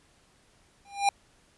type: tone with exponential growth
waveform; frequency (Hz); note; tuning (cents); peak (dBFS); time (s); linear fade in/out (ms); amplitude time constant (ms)
square; 802; G5; +39; -18; 0.85-1.09; 2; 52
effects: pink hiss -63 dBFS RMS until 1.57 s + resampled to 24000 Hz